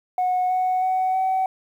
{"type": "tone with pitch steps", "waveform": "sine", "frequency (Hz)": [732, 740.1, 748.2, 756.5], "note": ["F#5", "F#5", "F#5", "F#5"], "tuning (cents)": [-19, 0, 19, 38], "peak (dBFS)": -17, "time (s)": [0.18, 1.46], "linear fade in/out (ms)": 2, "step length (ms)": 320, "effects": ["tanh soft clip ceiling -16 dBFS", "9-bit"]}